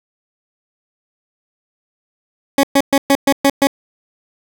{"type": "tone bursts", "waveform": "20% pulse", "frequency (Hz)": 277.2, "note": "C#4", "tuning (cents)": 0, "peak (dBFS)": -4, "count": 7, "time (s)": [2.58, 3.671], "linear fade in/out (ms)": 2, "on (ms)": 53, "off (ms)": 120, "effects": []}